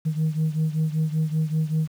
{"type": "beating tone pair", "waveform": "sine", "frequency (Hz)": [155.56, 160.76], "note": ["D#3", "E3"], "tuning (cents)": [0, -43], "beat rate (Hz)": 5.2, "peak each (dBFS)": [-21, -24], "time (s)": [0.05, 1.88], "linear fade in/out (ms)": 20, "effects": ["tanh soft clip ceiling -17 dBFS", "8-bit"]}